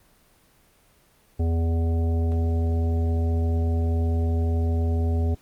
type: harmonic tone with a mistuned harmonic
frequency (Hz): 82.6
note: E2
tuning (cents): +4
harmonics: 1 / 3 / 5 / 7 / 9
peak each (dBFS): -20 / -31 / -34 / -40 / -40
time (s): 1.39-5.35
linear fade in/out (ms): 10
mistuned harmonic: 7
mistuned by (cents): +15
effects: pink hiss -59 dBFS RMS until 5.41 s + Opus 24 kbps